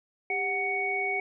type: tone cluster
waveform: sine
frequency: 396.4 / 740 / 2232 Hz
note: G4 / F#5 / C#7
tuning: +19 / 0 / +11 cents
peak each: -34 / -33 / -28 dBFS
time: 0.3-1.2 s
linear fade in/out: 2 ms
effects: none